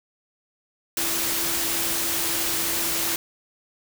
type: tone in noise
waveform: sine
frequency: 334.5 Hz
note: E4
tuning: 25 cents sharp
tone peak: -36 dBFS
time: 0.97-3.16 s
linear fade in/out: 2 ms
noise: white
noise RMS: -25 dBFS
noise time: 0.97-3.16 s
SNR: -14 dB
effects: none